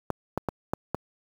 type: clicks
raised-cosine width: 1 ms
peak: -12 dBFS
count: 5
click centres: 0.103 / 0.376 / 0.487 / 0.735 / 0.946 s
effects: high-pass 60 Hz 12 dB/octave + 7-bit